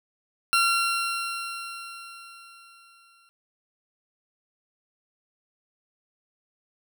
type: tone with exponential decay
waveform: 20% pulse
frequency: 1370 Hz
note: F6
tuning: 34 cents flat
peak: -13 dBFS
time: 0.53-3.29 s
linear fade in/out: 0 ms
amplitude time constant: 600 ms
effects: none